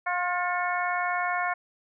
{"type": "harmonic tone with a mistuned harmonic", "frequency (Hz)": 355.9, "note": "F4", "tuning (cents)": 33, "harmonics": [2, 3, 4, 5, 6], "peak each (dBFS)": [-29, -31, -32, -33, -34], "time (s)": [0.06, 1.54], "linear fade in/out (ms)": 10, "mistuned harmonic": 6, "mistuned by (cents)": 50, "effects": []}